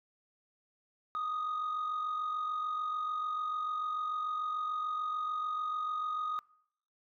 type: tone pair together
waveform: sine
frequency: 1197.7 / 1244.5 Hz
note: D6 / D#6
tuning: +34 / 0 cents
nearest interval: minor second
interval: 66 cents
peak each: -40 / -31 dBFS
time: 1.15-6.39 s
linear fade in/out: 0 ms
effects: noise-tail reverb RT60 0.7 s tail -26 dB re dry + tanh soft clip ceiling -30 dBFS